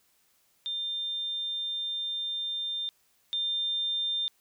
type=tone pair in turn; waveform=sine; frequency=3600 / 3600 Hz; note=A7 / A7; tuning=+39 / +39 cents; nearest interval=unison; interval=0 cents; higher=neither; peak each=-30 / -27 dBFS; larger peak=second; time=0.66-2.89 / 3.33-4.28 s; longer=first; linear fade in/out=0 ms; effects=white hiss -68 dBFS RMS until 4.4 s